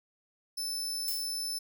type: tone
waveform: sawtooth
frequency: 5274 Hz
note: E8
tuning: in tune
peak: -30 dBFS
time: 0.57-1.59 s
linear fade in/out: 10 ms
type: noise with exponential decay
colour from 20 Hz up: violet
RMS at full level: -32 dBFS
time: 1.08-1.4 s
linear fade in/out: 0 ms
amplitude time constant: 69 ms
effects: none